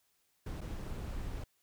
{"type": "noise with dropouts", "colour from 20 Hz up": "brown", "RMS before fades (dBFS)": -40, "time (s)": [0.46, 1.44], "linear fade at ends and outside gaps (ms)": 5, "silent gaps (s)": [0.608, 0.613], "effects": ["white hiss -75 dBFS RMS until 1.62 s"]}